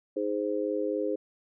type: chord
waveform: sine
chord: Ab major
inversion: second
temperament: just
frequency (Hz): 311.5 / 415.3 / 519.1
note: Eb4 / Ab4 / C5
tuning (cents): +2 / 0 / -14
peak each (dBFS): -32 / -31 / -31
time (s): 0.16-1.16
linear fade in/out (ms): 10
effects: none